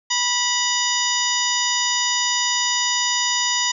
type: harmonic tone with a mistuned harmonic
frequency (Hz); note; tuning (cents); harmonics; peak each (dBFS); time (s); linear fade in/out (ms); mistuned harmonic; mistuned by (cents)
980; B5; -14; 1 / 2 / 3 / 4 / 5 / 6 / 7; -26 / -26 / -26 / -26 / -26 / -26 / -26; 0.1-3.72; 10; 4; -110
effects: none